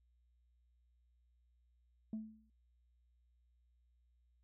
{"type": "tone with exponential decay", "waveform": "sine", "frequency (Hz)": 218.4, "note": "A3", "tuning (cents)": -13, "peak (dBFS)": -35, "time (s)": [2.13, 2.5], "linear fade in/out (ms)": 2, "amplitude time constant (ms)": 79, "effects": ["tanh soft clip ceiling -36 dBFS", "added 60 Hz sine -70 dBFS peak until 4.43 s"]}